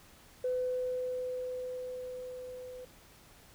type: tone with level ramp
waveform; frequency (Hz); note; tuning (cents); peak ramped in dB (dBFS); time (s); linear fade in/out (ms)
sine; 504; B4; +35; -28 to -43; 0.44-2.85; 5
effects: tanh soft clip ceiling -24 dBFS + pink hiss -58 dBFS RMS until 3.54 s